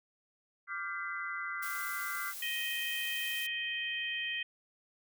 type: chord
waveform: sine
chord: G dominant seventh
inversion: second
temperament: equal with one note detuned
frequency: 1174.7 / 1396.9 / 1568 / 2022 Hz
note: D6 / F6 / G6 / B6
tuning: 0 / 0 / 0 / +40 cents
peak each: -42 / -40 / -42 / -41 dBFS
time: 0.67-2.34 s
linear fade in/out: 50 ms
type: noise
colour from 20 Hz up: blue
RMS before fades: -43 dBFS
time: 1.62-3.47 s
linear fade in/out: 10 ms
type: harmonic tone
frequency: 627 Hz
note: D#5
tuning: 13 cents sharp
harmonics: 3 / 4 / 5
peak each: -38 / -38 / -38 dBFS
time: 2.42-4.43 s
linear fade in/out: 5 ms
effects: none